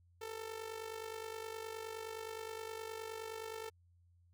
sawtooth tone with amplitude modulation, 445.2 Hz, A4, 20 cents sharp, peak -36 dBFS, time 0.21-3.7 s, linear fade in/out 10 ms, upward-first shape sine, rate 49.6 Hz, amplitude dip 70%, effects added 87 Hz sine -65 dBFS peak until 4.33 s

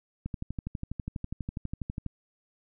click train, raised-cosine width 5 ms, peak -21 dBFS, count 23, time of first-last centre 0.26-2.063 s, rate 12.2 Hz, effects none

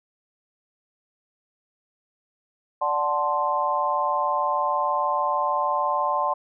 sine chord, D dominant seventh, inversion none, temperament equal, 587.3 / 740 / 880 / 1046.5 Hz, D5 / F#5 / A5 / C6, 0 / 0 / 0 / 0 cents, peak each -28 / -29 / -26 / -24 dBFS, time 2.81-6.34 s, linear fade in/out 10 ms, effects none

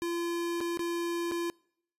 square tone with dropouts, 342.1 Hz, F4, 36 cents flat, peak -31 dBFS, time 0.02-1.5 s, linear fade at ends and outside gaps 0 ms, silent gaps 0.605-0.611 / 0.773-0.793 / 1.313-1.319 s, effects noise-tail reverb RT60 0.7 s tail -26 dB re dry + resampled to 32000 Hz

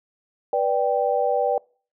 sine chord, G major, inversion first, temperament just, 490 / 588 / 784 Hz, B4 / D5 / G5, -14 / +2 / 0 cents, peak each -23 dBFS, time 0.53-1.58 s, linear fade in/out 2 ms, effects noise-tail reverb RT60 0.4 s tail -25 dB re dry

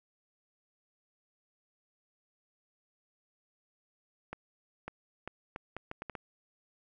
accelerating click train, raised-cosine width 0.5 ms, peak -24 dBFS, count 9, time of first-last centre 4.33-6.152 s, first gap 550 ms, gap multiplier 0.72, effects none

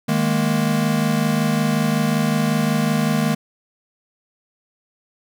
square chord, D# suspended fourth, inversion none, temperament equal, 155.56 / 207.7 / 233.1 Hz, D#3 / G#3 / A#3, 0 / 0 / 0 cents, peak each -22 dBFS, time 0.08-3.35 s, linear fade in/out 10 ms, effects none

